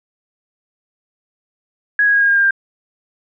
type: tone with pitch steps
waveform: sine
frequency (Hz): 1665 / 1652.5 / 1640.2 / 1627.9 / 1615.7 / 1603.6 / 1591.6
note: G#6 / G#6 / G#6 / G#6 / G#6 / G6 / G6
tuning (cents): +4 / -9 / -22 / -35 / -48 / +39 / +26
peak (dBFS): -10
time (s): 1.99-2.508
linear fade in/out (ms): 2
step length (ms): 74
effects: none